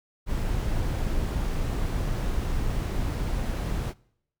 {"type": "noise", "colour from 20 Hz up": "brown", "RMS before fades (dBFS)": -27, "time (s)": [0.26, 3.94], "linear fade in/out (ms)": 50, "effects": ["noise-tail reverb RT60 0.7 s tail -23 dB re dry"]}